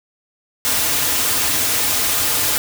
white noise with comb filter, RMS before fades -18 dBFS, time 0.65-2.58 s, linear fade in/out 0 ms, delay 5.3 ms, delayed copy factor -0.6, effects none

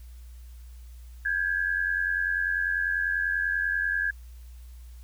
sine tone pair together, 1595 / 1685.2 Hz, G6 / G#6, +30 / +25 cents, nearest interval minor second, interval 95 cents, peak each -27 dBFS, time 1.25-4.11 s, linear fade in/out 5 ms, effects added 60 Hz sine -42 dBFS peak until 5.03 s + white hiss -61 dBFS RMS until 5.03 s

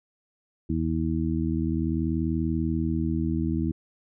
harmonic tone, 80.5 Hz, E2, 41 cents flat, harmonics 1 / 2 / 3 / 4, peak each -29 / -29 / -29 / -29 dBFS, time 0.69-3.72 s, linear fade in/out 10 ms, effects none

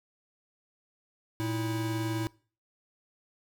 square tone pair together, 114.41 / 323.6 Hz, A#2 / E4, -32 / -32 cents, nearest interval octave + tritone, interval 1800 cents, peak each -33 / -33 dBFS, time 1.4-2.27 s, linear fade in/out 0 ms, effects noise-tail reverb RT60 0.4 s tail -22 dB re dry

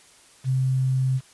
sine tone with quantisation, 130.81 Hz, C3, in tune, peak -19 dBFS, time 0.44-1.21 s, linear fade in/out 50 ms, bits 8, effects white hiss -53 dBFS RMS until 1.33 s + resampled to 24000 Hz

